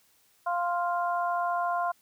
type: harmonic tone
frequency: 349.2 Hz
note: F4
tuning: in tune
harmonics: 2 / 3 / 4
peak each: -28 / -30 / -35 dBFS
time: 0.46-1.92 s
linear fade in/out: 10 ms
effects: white hiss -65 dBFS RMS until 2.01 s